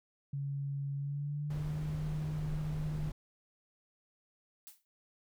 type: tone with pitch glide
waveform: sine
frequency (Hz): 140 to 152.67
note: C#3 to D#3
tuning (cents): +18 to -33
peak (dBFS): -34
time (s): 0.33-3.1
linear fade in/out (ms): 5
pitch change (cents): +149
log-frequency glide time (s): 0.96-1.77
type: noise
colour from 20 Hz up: brown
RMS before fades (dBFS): -42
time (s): 1.5-3.12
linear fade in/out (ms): 5
type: noise with exponential decay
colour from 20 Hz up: blue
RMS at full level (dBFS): -47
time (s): 4.67-4.85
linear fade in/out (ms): 0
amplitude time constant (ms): 38
effects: none